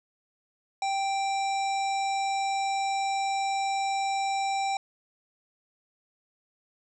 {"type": "harmonic tone", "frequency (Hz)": 784, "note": "G5", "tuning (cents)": 0, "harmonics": [1, 3, 5, 7, 9, 10], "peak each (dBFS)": [-26, -36, -40, -43, -45, -46], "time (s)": [0.82, 4.77], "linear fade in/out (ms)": 2, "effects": []}